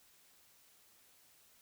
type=silence; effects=white hiss -66 dBFS RMS until 1.61 s